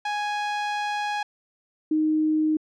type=tone pair in turn; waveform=sawtooth / sine; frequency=830.6 / 310.3 Hz; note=G#5 / D#4; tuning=0 / -5 cents; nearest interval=octave + perfect fourth; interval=1705 cents; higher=first; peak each=-21 / -19 dBFS; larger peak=second; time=0.05-1.23 / 1.91-2.57 s; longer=first; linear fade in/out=5 ms; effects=low-pass 4000 Hz 12 dB/octave